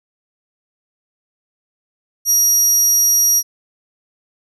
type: tone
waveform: 30% pulse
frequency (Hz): 5700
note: F8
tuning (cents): +34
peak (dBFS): -7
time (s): 2.25-3.43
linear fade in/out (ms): 50
effects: none